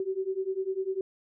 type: beating tone pair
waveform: sine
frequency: 376 / 386 Hz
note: F#4 / G4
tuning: +28 / -27 cents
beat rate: 10 Hz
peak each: -32 / -31 dBFS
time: 0-1.01 s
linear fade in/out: 2 ms
effects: none